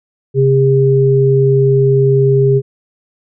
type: tone pair together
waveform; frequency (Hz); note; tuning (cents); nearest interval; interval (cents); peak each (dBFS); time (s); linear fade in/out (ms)
sine; 134.2 / 404; C3 / G#4; +44 / -48; octave + perfect fifth; 1908; -10; 0.34-2.62; 50
effects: none